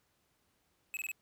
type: tone bursts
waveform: square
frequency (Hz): 2575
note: E7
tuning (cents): -41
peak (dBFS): -37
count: 4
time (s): 0.94-1.116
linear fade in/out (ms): 0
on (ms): 29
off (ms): 20
effects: pink hiss -75 dBFS RMS until 1.21 s + high-pass 60 Hz 12 dB/octave